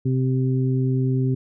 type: harmonic tone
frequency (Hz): 130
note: C3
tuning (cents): -11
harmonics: 1 / 2 / 3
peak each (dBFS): -19 / -25 / -29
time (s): 0.05-1.35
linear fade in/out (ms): 10
effects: none